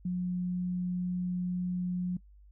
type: tone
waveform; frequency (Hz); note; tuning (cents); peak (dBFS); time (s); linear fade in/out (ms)
sine; 179.8; F#3; -49; -29; 0.05-2.17; 5
effects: noise-tail reverb RT60 0.1 s tail -21 dB re dry + added 50 Hz sine -53 dBFS peak until 2.51 s